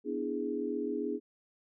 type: chord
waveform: sine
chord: E dominant seventh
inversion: second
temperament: equal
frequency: 246.9 / 293.7 / 329.6 / 415.3 Hz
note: B3 / D4 / E4 / G#4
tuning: 0 / 0 / 0 / 0 cents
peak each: -38 / -37 / -39 / -35 dBFS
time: 0.04-1.2 s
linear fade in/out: 50 ms
effects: none